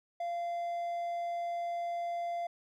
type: tone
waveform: triangle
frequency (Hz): 690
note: F5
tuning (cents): -21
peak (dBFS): -31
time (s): 0.2-2.47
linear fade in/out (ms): 5
effects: none